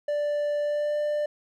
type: tone with pitch glide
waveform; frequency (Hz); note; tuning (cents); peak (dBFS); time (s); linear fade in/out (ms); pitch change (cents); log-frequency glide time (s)
triangle; 587.3 to 594.1; D5 to D5; 0 to +20; -22; 0.08-1.26; 5; +20; 0.6-0.97
effects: none